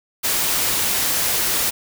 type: noise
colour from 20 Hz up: white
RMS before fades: -20 dBFS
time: 0.23-1.71 s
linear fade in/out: 20 ms
effects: none